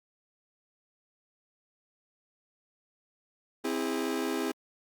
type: chord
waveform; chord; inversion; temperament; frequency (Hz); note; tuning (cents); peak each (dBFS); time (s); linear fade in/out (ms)
40% pulse; C augmented; none; just; 261.6 / 327 / 408.8; C4 / E4 / G#4; 0 / -14 / -27; -33; 3.64-4.52; 10
effects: Opus 48 kbps